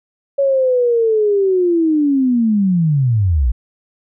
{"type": "linear sweep", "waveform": "sine", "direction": "down", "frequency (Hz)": [560, 52.8], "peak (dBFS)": -11, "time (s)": [0.38, 3.52], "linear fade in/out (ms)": 10, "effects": []}